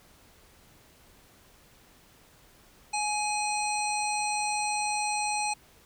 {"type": "harmonic tone with a mistuned harmonic", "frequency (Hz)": 837, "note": "G#5", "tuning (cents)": 13, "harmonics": [1, 3, 5, 7, 9, 10], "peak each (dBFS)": [-29, -33, -37, -40, -43, -37], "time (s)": [2.93, 5.54], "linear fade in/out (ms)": 10, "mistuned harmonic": 10, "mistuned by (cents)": -36, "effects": ["pink hiss -58 dBFS RMS until 5.85 s"]}